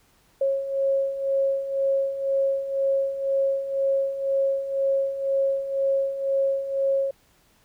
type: beating tone pair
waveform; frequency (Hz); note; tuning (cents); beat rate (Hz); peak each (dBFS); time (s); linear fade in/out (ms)
sine; 544 / 546; C#5 / C#5; -33 / -26; 2; -28 / -22; 0.41-7.11; 5
effects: pink hiss -61 dBFS RMS until 7.64 s